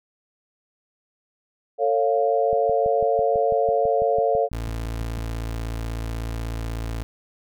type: chord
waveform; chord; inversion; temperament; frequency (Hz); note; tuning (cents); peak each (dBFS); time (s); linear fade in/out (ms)
sine; A augmented; none; equal with one note detuned; 448.7 / 554.4 / 698.5; A4 / C#5 / E#5; +34 / 0 / 0; -22; 1.78-4.49; 50
type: click train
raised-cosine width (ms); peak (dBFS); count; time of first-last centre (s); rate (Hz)
5; -24; 17; 2.53-5.179; 6.04
type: tone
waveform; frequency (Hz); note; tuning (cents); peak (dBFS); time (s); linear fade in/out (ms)
30% pulse; 56.3; A1; +40; -24; 4.53-7.03; 0
effects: none